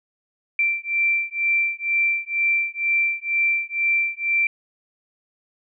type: beating tone pair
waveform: sine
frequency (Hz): 2349 / 2351.1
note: D7 / D7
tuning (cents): 0 / +1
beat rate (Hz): 2.1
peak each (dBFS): -22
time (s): 0.59-4.47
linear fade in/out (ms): 2
effects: none